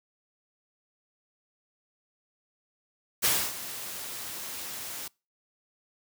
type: noise with ADSR envelope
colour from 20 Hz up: white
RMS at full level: -23 dBFS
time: 3.22-5.08 s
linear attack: 27 ms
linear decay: 270 ms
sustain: -15 dB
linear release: 5 ms
effects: noise-tail reverb RT60 0.3 s tail -26 dB re dry + high-pass 80 Hz 12 dB/octave